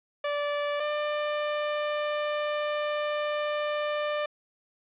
sawtooth tone pair in turn, 582 / 595.3 Hz, D5 / D5, -16 / +23 cents, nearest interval unison, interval 39 cents, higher second, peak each -23 dBFS, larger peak neither, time 0.24-0.8 / 0.8-4.26 s, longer second, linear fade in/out 5 ms, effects resampled to 8000 Hz + 10-bit

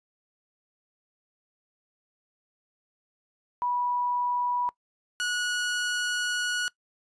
sine / sawtooth tone pair in turn, 978 / 1461.1 Hz, B5 / F#6, -17 / -22 cents, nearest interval perfect fifth, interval 695 cents, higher second, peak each -25 / -23 dBFS, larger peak second, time 3.62-4.69 / 5.2-6.68 s, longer second, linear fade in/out 0 ms, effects noise-tail reverb RT60 0.1 s tail -21 dB re dry + resampled to 22050 Hz

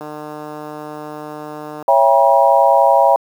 click train, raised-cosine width 1 ms, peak -16 dBFS, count 275, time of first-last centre 0.01-1.825 s, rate 151 Hz
sine chord, C# diminished seventh, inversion none, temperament just, 554.4 / 665.2 / 798.3 / 957.9 Hz, C#5 / E5 / G5 / Bb5, 0 / +16 / +31 / +47 cents, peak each -14 dBFS, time 1.88-3.16 s, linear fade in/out 2 ms
effects high-pass 200 Hz 12 dB/octave + 7-bit

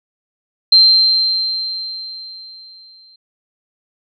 sine tone with exponential decay, 4139 Hz, C8, 20 cents flat, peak -4 dBFS, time 0.72-3.16 s, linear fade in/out 5 ms, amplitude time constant 530 ms, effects none

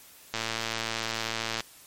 click train, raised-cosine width 0.2 ms, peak -12 dBFS, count 144, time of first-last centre 0.34-1.605 s, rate 113 Hz, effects white hiss -52 dBFS RMS until 1.86 s + MP3 64 kbps

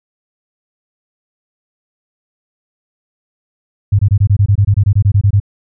sine tone bursts, 100.9 Hz, G#2, 49 cents flat, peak -6 dBFS, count 16, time 3.92-5.401 s, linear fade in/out 10 ms, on 71 ms, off 23 ms, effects none

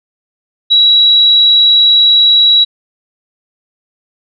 sine tone, 3890 Hz, B7, 27 cents flat, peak -4 dBFS, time 0.7-2.65 s, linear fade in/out 20 ms, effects none

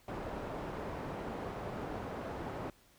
white low-pass noise, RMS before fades -41 dBFS, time 0.08-2.7 s, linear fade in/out 2 ms, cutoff 720 Hz, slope 12 dB/octave, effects pink hiss -65 dBFS RMS until 2.98 s

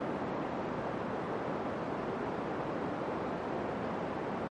pink band-pass noise, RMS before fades -36 dBFS, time 0-4.48 s, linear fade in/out 10 ms, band 210 to 1000 Hz, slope 12 dB/octave, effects MP3 48 kbps

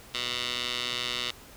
15% pulse tone with band-pass filter, 123 Hz, B2, 7 cents flat, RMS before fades -32 dBFS, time 0.14-1.31 s, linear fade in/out 5 ms, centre 3500 Hz, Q 2.5, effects pink hiss -50 dBFS RMS until 1.56 s

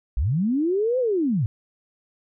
sine linear two-way sweep, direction up then down, 47.31 to 523.3 to 96.1 Hz, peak -19 dBFS, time 0.17-1.46 s, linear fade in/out 0 ms, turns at 0.99 s, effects none

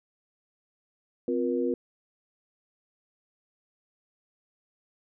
sine tone cluster, 258.1 / 354.1 / 477.1 Hz, C4 / F4 / A#4, -23 / +24 / +40 cents, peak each -29 dBFS, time 1.28-1.74 s, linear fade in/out 2 ms, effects none

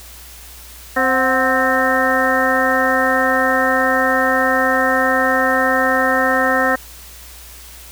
harmonic tone with a mistuned harmonic, 261.6 Hz, C4, in tune, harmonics 1 / 2 / 3 / 4 / 5 / 6 / 7, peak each -22 / -19 / -21 / -24 / -21 / -23 / -18 dBFS, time 0.96-6.76 s, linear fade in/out 10 ms, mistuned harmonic 3, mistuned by -85 cents, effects added 60 Hz sine -40 dBFS peak until 7.91 s + white hiss -39 dBFS RMS until 7.91 s

